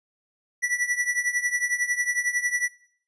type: tone with tremolo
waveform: square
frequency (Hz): 1957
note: B6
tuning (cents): -16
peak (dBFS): -20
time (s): 0.62-2.69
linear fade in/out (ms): 20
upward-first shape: triangle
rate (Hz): 11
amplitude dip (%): 85
effects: noise-tail reverb RT60 0.6 s tail -21 dB re dry + resampled to 22050 Hz